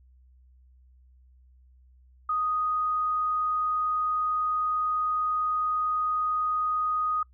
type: tone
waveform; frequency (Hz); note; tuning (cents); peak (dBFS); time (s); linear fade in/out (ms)
sine; 1244.5; D#6; 0; -24; 2.29-7.23; 5
effects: noise-tail reverb RT60 0.1 s tail -25 dB re dry + added 63 Hz sine -54 dBFS peak until 7.33 s